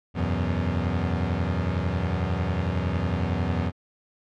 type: chord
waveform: 25% pulse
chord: E suspended second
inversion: none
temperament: equal with one note detuned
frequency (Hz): 82.41 / 93.41 / 123.47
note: E2 / F#2 / B2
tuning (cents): 0 / +17 / 0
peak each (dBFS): -23 / -23 / -28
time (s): 0.14-3.72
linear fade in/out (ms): 50
effects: low-pass 3000 Hz 12 dB/octave + MP3 96 kbps